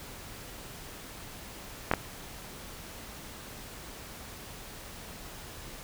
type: clicks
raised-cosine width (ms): 0.5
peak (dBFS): -9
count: 2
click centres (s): 1.914 / 1.937
effects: pink hiss -45 dBFS RMS until 5.83 s